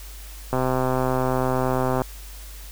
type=click train; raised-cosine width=1 ms; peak=-9 dBFS; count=193; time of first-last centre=0.53-2.018 s; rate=129 Hz; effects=added 50 Hz sine -37 dBFS peak until 2.71 s + white hiss -44 dBFS RMS until 2.71 s